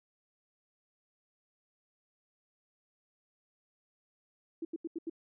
sine tone bursts, 329.6 Hz, E4, in tune, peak -34 dBFS, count 5, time 4.62-5.098 s, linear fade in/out 5 ms, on 30 ms, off 82 ms, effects none

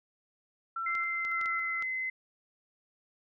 sine tone with tremolo, 1346 Hz, E6, 36 cents sharp, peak -32 dBFS, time 0.76-1.83 s, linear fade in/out 5 ms, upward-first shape square, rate 1.8 Hz, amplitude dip 45%
sine tone with pitch glide, 2080 to 2049 Hz, C7 to C7, -11 to -37 cents, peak -31 dBFS, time 0.86-2.1 s, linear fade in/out 5 ms, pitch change -26 cents, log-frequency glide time 1.09-1.52 s
clicks, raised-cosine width 0.2 ms, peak -29 dBFS, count 5, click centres 0.952 / 1.25 / 1.413 / 1.459 / 1.824 s
effects none

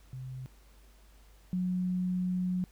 sine tone pair in turn, 129.5 / 182.02 Hz, C3 / F#3, -17 / -28 cents, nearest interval tritone, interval 589 cents, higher second, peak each -38 / -28 dBFS, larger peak second, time 0.13-0.46 / 1.53-2.64 s, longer second, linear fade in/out 0 ms, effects added 50 Hz sine -56 dBFS peak until 2.71 s + pink hiss -64 dBFS RMS until 2.71 s

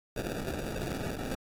white noise with sample-and-hold, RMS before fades -35 dBFS, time 0.16-1.35 s, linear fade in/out 2 ms, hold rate 1050 Hz, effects AAC 48 kbps

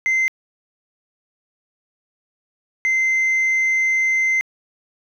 sine tone pair in turn, 2074 / 2074 Hz, C7 / C7, -16 / -16 cents, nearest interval unison, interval 0 cents, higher neither, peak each -13 / -13 dBFS, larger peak neither, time 0.06-0.28 / 2.85-4.41 s, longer second, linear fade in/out 0 ms, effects tanh soft clip ceiling -14 dBFS + 9-bit

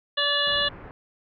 harmonic tone, 577 Hz, D5, 31 cents flat, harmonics 1 / 2 / 3 / 5 / 6 / 7, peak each -30 / -31 / -27 / -27 / -26 / -30 dBFS, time 0.17-0.69 s, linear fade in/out 10 ms
pink low-pass noise, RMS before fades -42 dBFS, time 0.47-0.91 s, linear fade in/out 0 ms, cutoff 1900 Hz, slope 24 dB/octave
effects none

